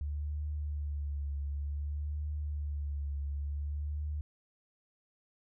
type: tone with vibrato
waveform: sine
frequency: 72.8 Hz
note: D2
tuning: 15 cents flat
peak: -33 dBFS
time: 0.01-4.21 s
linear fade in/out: 0 ms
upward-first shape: triangle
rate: 0.55 Hz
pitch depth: 51 cents each way
effects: none